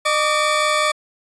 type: tone pair together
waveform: 20% pulse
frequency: 608.5 / 1152 Hz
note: D#5 / D6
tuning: -39 / -34 cents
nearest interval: major seventh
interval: 1105 cents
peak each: -14 dBFS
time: 0.05-0.92 s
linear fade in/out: 10 ms
effects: resampled to 22050 Hz